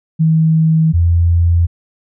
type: tone pair in turn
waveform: sine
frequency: 160 / 85.25 Hz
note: D#3 / F2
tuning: +49 / -41 cents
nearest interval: major seventh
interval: 1090 cents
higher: first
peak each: -8 dBFS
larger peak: neither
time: 0.19-0.93 / 0.93-1.67 s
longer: neither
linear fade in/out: 20 ms
effects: none